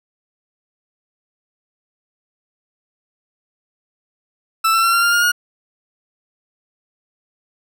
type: tone with pitch steps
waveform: 40% pulse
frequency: 1323 / 1341.5 / 1360.2 / 1379.2 / 1398.4 / 1418 / 1437.8 Hz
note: E6 / E6 / F6 / F6 / F6 / F6 / F6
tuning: +6 / +30 / -46 / -22 / +2 / +26 / +50 cents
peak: -12 dBFS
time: 4.64-5.319 s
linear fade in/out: 10 ms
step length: 97 ms
effects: none